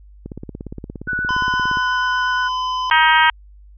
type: click train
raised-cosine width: 3 ms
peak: -17 dBFS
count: 27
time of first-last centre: 0.26-1.772 s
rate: 17.2 Hz
type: tone with vibrato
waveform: sine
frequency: 1480 Hz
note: F#6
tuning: in tune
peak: -19 dBFS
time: 1.07-2.49 s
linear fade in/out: 20 ms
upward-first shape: triangle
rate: 8.4 Hz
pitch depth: 13 cents each way
type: tone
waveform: square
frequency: 1015 Hz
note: B5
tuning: 47 cents sharp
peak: -20 dBFS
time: 1.29-2.9 s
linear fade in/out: 0 ms
type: harmonic tone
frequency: 315.7 Hz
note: D#4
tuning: 25 cents sharp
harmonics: 3 / 4 / 5 / 6 / 7 / 8 / 9 / 10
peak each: -14 / -20 / -16 / -19 / -22 / -26 / -25 / -22 dBFS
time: 2.91-3.3 s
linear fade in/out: 2 ms
effects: added 50 Hz sine -41 dBFS peak until 3.77 s + resampled to 11025 Hz